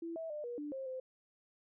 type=tone with pitch steps; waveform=sine; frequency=333.8 / 651 / 600 / 480.6 / 294.9 / 533 / 517 Hz; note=E4 / E5 / D5 / B4 / D4 / C5 / C5; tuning=+22 / -22 / +37 / -47 / +7 / +32 / -21 cents; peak=-39 dBFS; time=0.02-1 s; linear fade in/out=5 ms; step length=140 ms; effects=none